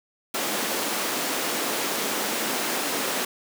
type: high-pass noise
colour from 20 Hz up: pink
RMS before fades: -27 dBFS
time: 0.34-3.25 s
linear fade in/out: 5 ms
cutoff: 240 Hz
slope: 24 dB/octave
effects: none